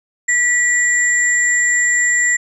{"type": "tone pair together", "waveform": "sine", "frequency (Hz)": [1944, 7340], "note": ["B6", "A#8"], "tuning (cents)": [-28, -28], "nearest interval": "octave + major seventh", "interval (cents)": 2300, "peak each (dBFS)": [-13, -18], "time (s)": [0.28, 2.37], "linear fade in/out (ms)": 10, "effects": []}